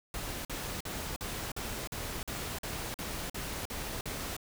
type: noise bursts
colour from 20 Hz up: pink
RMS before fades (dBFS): -38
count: 12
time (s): 0.14-4.366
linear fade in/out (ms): 2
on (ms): 310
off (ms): 46
effects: none